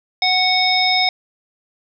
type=harmonic tone; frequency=740 Hz; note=F#5; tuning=in tune; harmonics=1 / 3 / 5 / 7; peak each=-19 / -19 / -19 / -19 dBFS; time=0.22-1.09 s; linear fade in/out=2 ms; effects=none